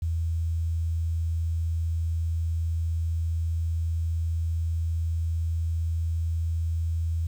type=tone with quantisation; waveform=sine; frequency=82.41 Hz; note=E2; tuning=in tune; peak=-24 dBFS; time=0.02-7.27 s; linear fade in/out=5 ms; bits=9; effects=none